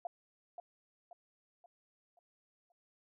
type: tone with echo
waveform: sine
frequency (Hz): 698.5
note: F5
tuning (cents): 0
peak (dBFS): -36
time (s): 0.05-0.07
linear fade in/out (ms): 2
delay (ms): 530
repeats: 5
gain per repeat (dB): -7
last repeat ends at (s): 2.72
effects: none